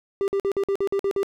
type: tone bursts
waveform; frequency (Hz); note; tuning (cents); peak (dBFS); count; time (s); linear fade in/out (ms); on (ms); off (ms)
triangle; 395.1; G4; +14; -18; 9; 0.21-1.231; 0; 69; 50
effects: none